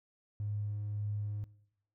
triangle tone with tremolo, 103.9 Hz, G#2, 1 cent sharp, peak -29 dBFS, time 0.4-1.44 s, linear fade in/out 0 ms, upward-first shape sine, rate 1.8 Hz, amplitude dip 40%, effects noise-tail reverb RT60 0.8 s tail -23 dB re dry + tanh soft clip ceiling -31 dBFS

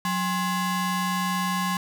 35% pulse ring-modulated tone, 622.3 Hz, D#5, in tune, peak -19 dBFS, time 0.05-1.77 s, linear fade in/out 2 ms, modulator 439 Hz, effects none

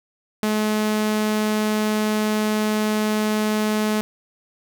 sawtooth tone, 213.8 Hz, A3, 49 cents flat, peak -15 dBFS, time 0.43-4.01 s, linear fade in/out 0 ms, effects none

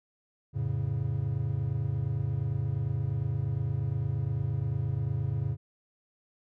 triangle chord, F augmented, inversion none, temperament equal, 87.31 / 110 / 138.59 Hz, F2 / A2 / C#3, 0 / 0 / 0 cents, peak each -34 / -29 / -29 dBFS, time 0.53-5.57 s, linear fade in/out 50 ms, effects none

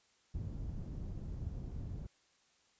white low-pass noise, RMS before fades -42 dBFS, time 0.34-2.07 s, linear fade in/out 10 ms, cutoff 100 Hz, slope 12 dB/octave, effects white hiss -71 dBFS RMS until 2.79 s + resampled to 16000 Hz

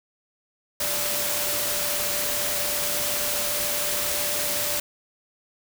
sine tone in noise, 587.3 Hz, D5, in tune, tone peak -34 dBFS, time 0.8-4.8 s, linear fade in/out 5 ms, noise white, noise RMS -26 dBFS, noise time 0.8-4.8 s, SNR -11 dB, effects none

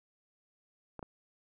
clicks, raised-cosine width 1 ms, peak -28 dBFS, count 2, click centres 0.993 / 1.028 s, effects none

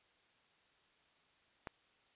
click, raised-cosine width 0.5 ms, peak -27 dBFS, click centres 1.672 s, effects white hiss -71 dBFS RMS until 2.15 s + resampled to 8000 Hz

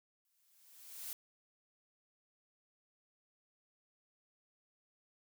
blue noise with exponential growth, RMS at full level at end -42 dBFS, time 0.25-1.13 s, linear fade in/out 1 ms, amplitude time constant 190 ms, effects none

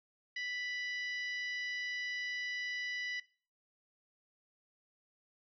harmonic tone with a mistuned harmonic, 987.8 Hz, B5, in tune, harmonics 2 / 3 / 4 / 5 / 6, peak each -38 / -46 / -51 / -50 / -57 dBFS, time 0.36-3.2 s, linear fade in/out 5 ms, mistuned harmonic 6, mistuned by -46 cents, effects noise-tail reverb RT60 0.4 s tail -19 dB re dry

